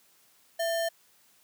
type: tone with sample-and-hold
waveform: sine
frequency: 666 Hz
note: E5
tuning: 18 cents sharp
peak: -26 dBFS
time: 0.59-0.89 s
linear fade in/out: 10 ms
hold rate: 2450 Hz
effects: white hiss -63 dBFS RMS until 1.43 s + high-pass 100 Hz 12 dB/octave